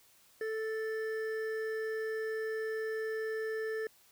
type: tone pair together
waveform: triangle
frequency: 440 / 1762.2 Hz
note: A4 / A6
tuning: 0 / +2 cents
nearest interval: 2 octaves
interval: 2402 cents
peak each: -32 / -40 dBFS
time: 0.41-3.87 s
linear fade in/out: 2 ms
effects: white hiss -64 dBFS RMS until 4.11 s